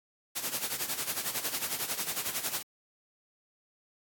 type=noise with tremolo; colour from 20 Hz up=white; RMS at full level=-31 dBFS; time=0.35-2.63 s; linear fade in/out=20 ms; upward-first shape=sine; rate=11 Hz; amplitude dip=70%; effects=high-pass 100 Hz 12 dB/octave + AAC 64 kbps